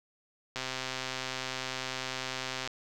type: click train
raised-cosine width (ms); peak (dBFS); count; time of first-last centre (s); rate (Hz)
0.2; -17; 276; 0.56-2.675; 130
effects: none